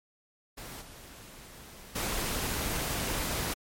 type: noise with level steps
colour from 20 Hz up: pink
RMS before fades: -43 / -49 / -32 dBFS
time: 0.57-3.54 s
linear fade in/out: 10 ms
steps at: 0.81 / 1.95 s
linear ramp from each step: 10 ms
effects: MP3 64 kbps